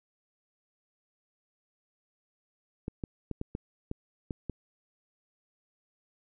clicks, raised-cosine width 3 ms, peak -21 dBFS, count 8, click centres 2.881 / 3.038 / 3.313 / 3.414 / 3.551 / 3.914 / 4.308 / 4.497 s, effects none

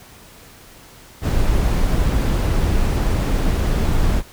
brown noise, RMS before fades -17 dBFS, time 1.21-4.23 s, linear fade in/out 50 ms, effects pink hiss -44 dBFS RMS until 4.32 s

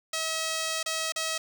5% pulse tone with dropouts, 642 Hz, E5, 46 cents flat, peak -17 dBFS, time 0.13-1.38 s, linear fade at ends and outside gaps 5 ms, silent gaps 0.83-0.86 / 1.122-1.16 s, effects none

